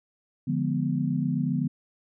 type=chord; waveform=sine; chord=D diminished seventh; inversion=none; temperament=equal; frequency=146.83 / 174.61 / 207.7 / 246.9 Hz; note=D3 / F3 / Ab3 / Cb4; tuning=0 / 0 / 0 / 0 cents; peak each=-28 / -29 / -33 / -28 dBFS; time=0.47-1.68 s; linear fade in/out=10 ms; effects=none